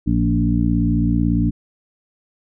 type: harmonic tone with a mistuned harmonic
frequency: 58 Hz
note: A#1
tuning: 8 cents flat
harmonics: 1 / 2 / 3 / 4 / 5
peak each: -21 / -21 / -21 / -21 / -21 dBFS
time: 0.06-1.51 s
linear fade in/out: 20 ms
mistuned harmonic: 3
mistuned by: +17 cents
effects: none